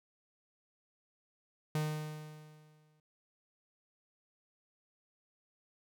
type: tone with exponential decay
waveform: 45% pulse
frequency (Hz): 153.3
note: D#3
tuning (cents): -25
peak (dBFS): -30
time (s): 1.75-3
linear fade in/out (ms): 2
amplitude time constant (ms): 270
effects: none